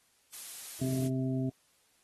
blue noise, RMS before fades -42 dBFS, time 0.32-1.09 s, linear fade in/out 20 ms
harmonic tone, 130.81 Hz, C3, in tune, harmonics 1 / 2 / 3 / 5, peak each -32 / -32 / -41 / -43 dBFS, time 0.81-1.5 s, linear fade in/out 10 ms
effects white hiss -69 dBFS RMS until 2.03 s + AAC 32 kbps

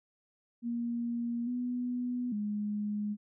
sine tone with pitch steps, 236.2 / 246.4 / 208.3 Hz, A#3 / B3 / G#3, +23 / -4 / +5 cents, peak -31 dBFS, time 0.62-3.17 s, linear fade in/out 50 ms, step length 850 ms, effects none

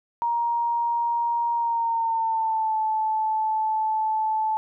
sine tone with pitch glide, 940 to 872 Hz, A#5 to A5, +14 to -16 cents, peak -21 dBFS, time 0.22-4.57 s, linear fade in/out 0 ms, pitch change -130 cents, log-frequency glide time 1.54-2.78 s, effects none

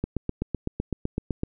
click train, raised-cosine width 3 ms, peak -13 dBFS, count 12, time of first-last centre 0.04-1.434 s, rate 7.89 Hz, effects none

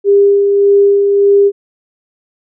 sine tone with tremolo, 401.4 Hz, G4, 41 cents sharp, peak -4 dBFS, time 0.04-1.52 s, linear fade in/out 50 ms, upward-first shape sine, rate 1.7 Hz, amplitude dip 35%, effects none

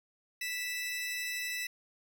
sawtooth tone pair together, 1975.5 / 2630 Hz, B6 / E7, 0 / -5 cents, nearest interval perfect fourth, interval 495 cents, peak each -33 / -35 dBFS, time 0.41-1.67 s, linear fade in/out 5 ms, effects none

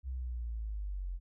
sine linear sweep, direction down, 66.1 to 43 Hz, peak -35 dBFS, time 0.03-1.2 s, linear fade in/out 50 ms, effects none

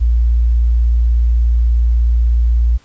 sine tone, 58.27 Hz, A#1, in tune, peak -9 dBFS, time 0-2.78 s, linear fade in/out 20 ms, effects pink hiss -50 dBFS RMS until 2.84 s + resampled to 16000 Hz

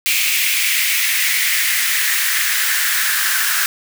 white noise with high-pass filter sweep, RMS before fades -17 dBFS, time 0.06-3.66 s, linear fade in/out 0 ms, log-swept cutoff 2400 to 1500 Hz, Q 4.1, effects none

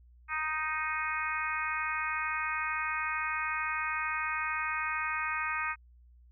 harmonic tone, 311.1 Hz, D#4, in tune, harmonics 3 / 4 / 5 / 6 / 7 / 8, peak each -40 / -35 / -37 / -39 / -38 / -38 dBFS, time 0.28-5.76 s, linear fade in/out 50 ms, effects added 60 Hz sine -55 dBFS peak until 6.31 s

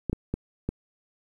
clicks, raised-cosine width 3 ms, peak -14 dBFS, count 4, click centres 0.097 / 0.13 / 0.34 / 0.69 s, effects 9-bit

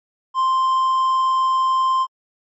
triangle tone, 1046.5 Hz, C6, in tune, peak -13 dBFS, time 0.34-2.07 s, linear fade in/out 50 ms, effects MP3 32 kbps

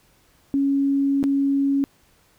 sine tone with dropouts, 277.2 Hz, C#4, in tune, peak -17 dBFS, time 0.54-1.84 s, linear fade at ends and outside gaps 0 ms, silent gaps 1.229-1.239 s, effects pink hiss -59 dBFS RMS until 2.38 s

